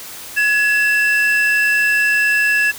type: tone pair together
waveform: triangle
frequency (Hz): 1688.3 / 2670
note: G#6 / E7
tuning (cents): +28 / +22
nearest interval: minor sixth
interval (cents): 794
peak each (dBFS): -12 / -16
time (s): 0.36-2.72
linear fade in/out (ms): 20
effects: white hiss -33 dBFS RMS until 2.78 s